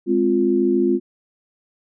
sine chord, F minor, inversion first, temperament equal, 207.7 / 261.6 / 349.2 Hz, Ab3 / C4 / F4, 0 / 0 / 0 cents, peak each -22 / -20 / -17 dBFS, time 0.06-1 s, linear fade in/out 50 ms, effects none

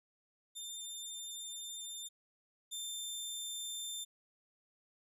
20% pulse tone pair in turn, 3597 / 3579 Hz, A7 / A7, +37 / +29 cents, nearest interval unison, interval 8 cents, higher first, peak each -37 / -34 dBFS, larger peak second, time 0.55-2.09 / 2.71-4.05 s, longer first, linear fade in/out 20 ms, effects none

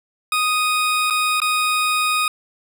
20% pulse tone with dropouts, 1244.5 Hz, D#6, in tune, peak -12 dBFS, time 0.32-2.28 s, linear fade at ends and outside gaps 2 ms, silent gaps 1.101-1.106 / 1.402-1.417 s, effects none

